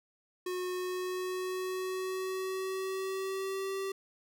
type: tone with pitch glide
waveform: square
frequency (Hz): 363.9 to 387.8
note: F#4 to G4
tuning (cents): -29 to -19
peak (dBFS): -34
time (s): 0.46-3.92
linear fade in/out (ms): 5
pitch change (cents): +110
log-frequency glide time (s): 0.7-3.77
effects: none